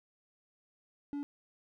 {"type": "tone", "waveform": "triangle", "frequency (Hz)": 286.7, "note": "D4", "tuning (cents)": -42, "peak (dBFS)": -33, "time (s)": [1.13, 1.23], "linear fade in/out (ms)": 0, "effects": []}